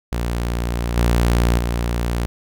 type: tone with level steps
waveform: sawtooth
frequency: 58.9 Hz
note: A#1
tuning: 19 cents sharp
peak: -16 / -10 / -15 dBFS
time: 0.12-2.26 s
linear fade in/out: 0 ms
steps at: 0.96 / 1.58 s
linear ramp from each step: 10 ms
effects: none